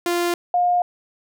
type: tone pair in turn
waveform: sawtooth / sine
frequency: 347.7 / 711.2 Hz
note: F4 / F5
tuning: -8 / +31 cents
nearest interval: octave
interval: 1239 cents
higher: second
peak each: -15 dBFS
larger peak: neither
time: 0.06-0.34 / 0.54-0.82 s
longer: neither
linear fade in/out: 2 ms
effects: none